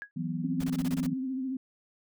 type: tone with exponential decay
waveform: sine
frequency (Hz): 1661.2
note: G#6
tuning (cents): 0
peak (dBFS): -32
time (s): 0.02-0.11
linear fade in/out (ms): 0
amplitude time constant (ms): 18
type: chord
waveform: sine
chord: E suspended second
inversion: none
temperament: just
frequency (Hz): 164.81 / 185.42 / 247.2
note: E3 / F#3 / B3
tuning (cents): 0 / +4 / +2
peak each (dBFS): -33 / -36 / -35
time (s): 0.16-1.14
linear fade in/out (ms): 10
type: tone with vibrato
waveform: sine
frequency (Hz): 261.6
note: C4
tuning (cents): 0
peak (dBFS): -30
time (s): 0.44-1.57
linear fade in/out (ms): 5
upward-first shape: triangle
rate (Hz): 14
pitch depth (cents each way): 56
type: noise bursts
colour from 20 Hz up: pink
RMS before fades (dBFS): -41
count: 8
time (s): 0.6-1.067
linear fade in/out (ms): 5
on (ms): 40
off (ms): 21
effects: none